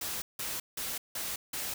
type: noise bursts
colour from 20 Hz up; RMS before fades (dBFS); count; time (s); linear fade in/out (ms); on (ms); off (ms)
white; -36; 5; 0.01-1.74; 5; 210; 170
effects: none